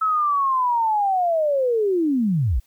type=linear sweep; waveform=sine; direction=down; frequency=1306 to 45.74 Hz; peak=-17 dBFS; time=0.01-2.6 s; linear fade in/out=10 ms; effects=white hiss -62 dBFS RMS until 2.66 s